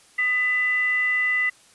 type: tone with frequency modulation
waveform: sine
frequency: 1998 Hz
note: B6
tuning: 20 cents sharp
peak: -19 dBFS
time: 0.18-1.5 s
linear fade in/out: 10 ms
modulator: 758 Hz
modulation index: 0.29
effects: white hiss -54 dBFS RMS until 1.74 s + resampled to 24000 Hz